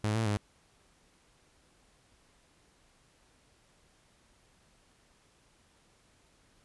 sawtooth tone with pitch steps, 106.5 / 111.9 / 103.8 Hz, G#2 / A2 / G#2, +44 / +30 / 0 cents, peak -24 dBFS, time 0.04-0.37 s, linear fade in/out 0 ms, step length 110 ms, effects pink hiss -66 dBFS RMS until 6.64 s + resampled to 24000 Hz

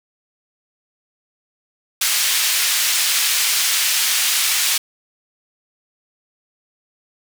pink band-pass noise, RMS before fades -18 dBFS, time 2.01-4.78 s, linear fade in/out 5 ms, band 2500 to 16000 Hz, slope 12 dB/octave, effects none

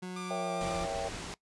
30% pulse tone with pitch glide, 182.6 to 173.45 Hz, F#3 to F3, -23 to -12 cents, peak -35 dBFS, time 0.02-0.86 s, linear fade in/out 10 ms, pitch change -89 cents, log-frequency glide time 0.29-0.7 s
sawtooth tone with vibrato, 1188 Hz, D6, 20 cents sharp, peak -37 dBFS, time 0.16-0.84 s, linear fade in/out 5 ms, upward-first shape triangle, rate 7.5 Hz, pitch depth 23 cents each way
sine chord, A# diminished seventh, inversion none, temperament equal, 466.2 / 554.4 / 659.3 / 784 Hz, A#4 / C#5 / E5 / G5, 0 / 0 / 0 / 0 cents, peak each -41 / -38 / -37 / -37 dBFS, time 0.3-1.09 s, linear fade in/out 10 ms
pink low-pass noise, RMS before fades -41 dBFS, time 0.61-1.34 s, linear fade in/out 0 ms, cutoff 8900 Hz, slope 24 dB/octave
effects noise-tail reverb RT60 0.1 s tail -20 dB re dry + resampled to 24000 Hz

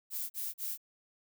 violet noise bursts, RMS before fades -37 dBFS, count 3, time 0.1-0.778 s, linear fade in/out 50 ms, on 200 ms, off 39 ms, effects none

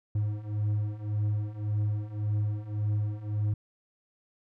triangle beating tone pair, 103.83 / 105.63 Hz, G#2 / G#2, 0 / +30 cents, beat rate 1.8 Hz, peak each -30 / -27 dBFS, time 0.15-3.54 s, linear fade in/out 5 ms, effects none

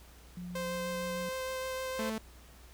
sine tone with pitch glide, 177.6 to 182.28 Hz, F3 to F#3, +29 to -26 cents, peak -39 dBFS, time 0.37-1.29 s, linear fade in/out 2 ms, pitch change +45 cents, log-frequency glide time 0.51-0.89 s
sawtooth tone with vibrato, 520 Hz, C5, 11 cents flat, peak -31 dBFS, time 0.55-2.1 s, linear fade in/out 5 ms, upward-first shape sine, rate 6.5 Hz, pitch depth 9 cents each way
sawtooth tone, 220 Hz, A3, in tune, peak -30 dBFS, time 1.99-2.18 s, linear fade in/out 2 ms
effects added 60 Hz sine -54 dBFS peak until 2.73 s + pink hiss -58 dBFS RMS until 2.73 s

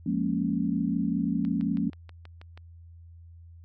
sine chord, Bb minor seventh, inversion second, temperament equal, 174.61 / 207.7 / 233.1 / 277.2 Hz, F3 / Ab3 / Bb3 / Db4, 0 / 0 / 0 / 0 cents, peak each -30 dBFS, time 0.06-1.9 s, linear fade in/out 5 ms
click train, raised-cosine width 0.3 ms, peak -31 dBFS, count 8, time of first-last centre 1.45-2.575 s, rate 6.22 Hz
effects added 84 Hz sine -46 dBFS peak until 3.64 s

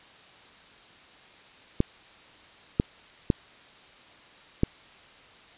clicks, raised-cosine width 3 ms, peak -7 dBFS, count 4, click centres 1.804 / 2.799 / 3.302 / 4.634 s, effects white hiss -52 dBFS RMS until 5.57 s + resampled to 8000 Hz

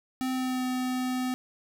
square tone with pitch glide, 258.4 to 254.1 Hz, C4 to B3, -21 to +49 cents, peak -28 dBFS, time 0.21-1.34 s, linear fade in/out 0 ms, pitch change -30 cents, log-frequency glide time 0.32-0.64 s, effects none

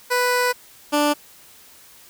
15% pulse tone pair in turn, 494.4 / 294 Hz, B4 / D4, +2 / +2 cents, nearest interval major sixth, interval 900 cents, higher first, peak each -11 / -10 dBFS, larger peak second, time 0.1-0.53 / 0.92-1.14 s, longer first, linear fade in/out 20 ms, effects white hiss -48 dBFS RMS until 2.09 s

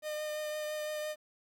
45% pulse tone with vibrato, 608 Hz, D#5, 40 cents flat, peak -35 dBFS, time 0.02-1.16 s, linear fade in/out 50 ms, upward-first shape triangle, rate 5.9 Hz, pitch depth 14 cents each way, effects 11-bit

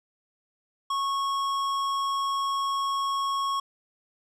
sine tone with tanh clipping, 1100 Hz, C#6, 14 cents flat, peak -27 dBFS, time 0.9-3.6 s, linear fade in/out 5 ms, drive 14 dB, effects none

